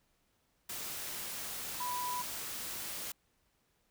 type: tone in noise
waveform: sine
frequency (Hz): 987.8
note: B5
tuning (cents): 0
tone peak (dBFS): -35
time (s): 1.8-2.22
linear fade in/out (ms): 5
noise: white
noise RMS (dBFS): -41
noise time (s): 0.69-3.12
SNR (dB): +3
effects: pink hiss -75 dBFS RMS until 3.9 s